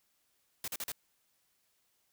white noise bursts, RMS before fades -38 dBFS, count 4, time 0.64-0.919 s, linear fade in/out 2 ms, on 39 ms, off 41 ms, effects white hiss -75 dBFS RMS until 2.12 s

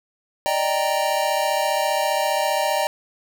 square chord, Eb major seventh, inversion third, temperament equal, 587.3 / 622.3 / 784 / 932.3 Hz, D5 / Eb5 / G5 / Bb5, 0 / 0 / 0 / 0 cents, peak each -26 / -26 / -25 / -26 dBFS, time 0.46-2.87 s, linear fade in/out 0 ms, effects none

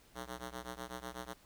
5% pulse ring-modulated tone, 123.47 Hz, B2, in tune, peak -29 dBFS, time 0.14-1.34 s, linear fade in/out 20 ms, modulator 57.7 Hz, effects pink hiss -64 dBFS RMS until 1.45 s

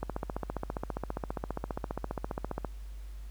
click train, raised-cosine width 1 ms, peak -19 dBFS, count 40, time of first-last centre 0.03-2.647 s, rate 14.9 Hz, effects added 50 Hz sine -40 dBFS peak until 3.3 s + pink hiss -61 dBFS RMS until 3.3 s

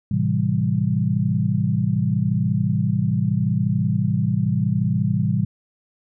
sine chord, A minor seventh, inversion none, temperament equal, 110 / 130.81 / 164.81 / 196 Hz, A2 / C3 / E3 / G3, 0 / 0 / 0 / 0 cents, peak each -23 dBFS, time 0.11-5.45 s, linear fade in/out 5 ms, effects none

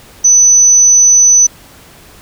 sine tone, 6000 Hz, F#8, 23 cents sharp, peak -3 dBFS, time 0.24-1.47 s, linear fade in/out 10 ms, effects pink hiss -39 dBFS RMS until 2.21 s

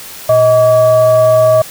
sine tone with frequency modulation, 631 Hz, D#5, 24 cents sharp, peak -5 dBFS, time 0.29-1.62 s, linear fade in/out 5 ms, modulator 513 Hz, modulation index 0.46, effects white hiss -30 dBFS RMS until 1.7 s

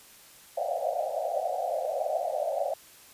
white band-pass noise, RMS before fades -30 dBFS, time 0.57-2.74 s, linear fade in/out 5 ms, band 530 to 750 Hz, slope 96 dB/octave, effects white hiss -53 dBFS RMS until 3.13 s + resampled to 32000 Hz

